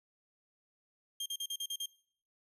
sawtooth tone bursts, 3200 Hz, G7, 35 cents sharp, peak -32 dBFS, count 7, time 1.2-1.86 s, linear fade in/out 5 ms, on 60 ms, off 40 ms, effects noise-tail reverb RT60 0.6 s tail -22 dB re dry + resampled to 32000 Hz

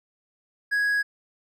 triangle tone, 1661.2 Hz, G#6, in tune, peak -19 dBFS, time 0.71-1.03 s, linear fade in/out 20 ms, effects none

